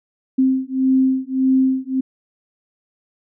sine beating tone pair, 261.6 / 263.3 Hz, C4 / C4, 0 / +11 cents, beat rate 1.7 Hz, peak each -17 dBFS, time 0.38-2.01 s, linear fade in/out 10 ms, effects none

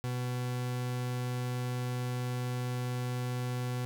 40% pulse tone, 124.4 Hz, B2, 13 cents sharp, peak -31 dBFS, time 0.04-3.85 s, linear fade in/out 0 ms, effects none

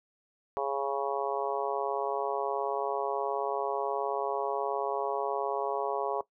harmonic tone, 138.59 Hz, C#3, in tune, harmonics 3 / 4 / 5 / 6 / 7 / 8, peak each -34 / -35 / -36 / -37 / -37 / -38 dBFS, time 0.57-6.21 s, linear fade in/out 0 ms, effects noise-tail reverb RT60 0.1 s tail -18 dB re dry

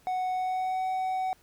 triangle tone with pitch glide, 740 to 750.8 Hz, F#5 to F#5, 0 to +25 cents, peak -25 dBFS, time 0.07-1.33 s, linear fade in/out 0 ms, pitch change +25 cents, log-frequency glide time 0.33-0.84 s, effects pink hiss -62 dBFS RMS until 1.42 s

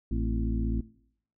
harmonic tone with a mistuned harmonic, 55.6 Hz, A1, 19 cents sharp, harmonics 1 / 2 / 3 / 4 / 5 / 6, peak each -28 / -34 / -43 / -34 / -36 / -39 dBFS, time 0.11-0.81 s, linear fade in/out 5 ms, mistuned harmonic 5, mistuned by -95 cents, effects noise-tail reverb RT60 0.7 s tail -21 dB re dry

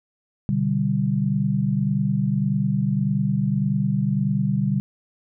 sine chord, G major, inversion first, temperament equal with one note detuned, 125.12 / 146.83 / 196 Hz, B2 / D3 / G3, +23 / 0 / 0 cents, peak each -25 / -23 / -22 dBFS, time 0.49-4.8 s, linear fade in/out 0 ms, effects none

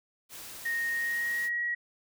white noise, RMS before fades -44 dBFS, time 0.29-1.5 s, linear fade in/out 50 ms
sine tone with pitch glide, 1859 to 1911.3 Hz, A#6 to A#6, -5 to +43 cents, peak -28 dBFS, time 0.65-1.75 s, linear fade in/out 10 ms, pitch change +48 cents, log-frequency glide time 0.91-1.63 s
effects none

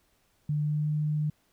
sine tone with pitch glide, 149.2 to 151.2 Hz, D3 to D#3, +28 to -49 cents, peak -25 dBFS, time 0.49-1.3 s, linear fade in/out 5 ms, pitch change +23 cents, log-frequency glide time 0.61-0.89 s, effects pink hiss -69 dBFS RMS until 1.52 s

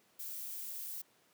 violet noise, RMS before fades -43 dBFS, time 0.19-1.02 s, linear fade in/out 10 ms, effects pink hiss -69 dBFS RMS until 1.33 s + high-pass 200 Hz 12 dB/octave

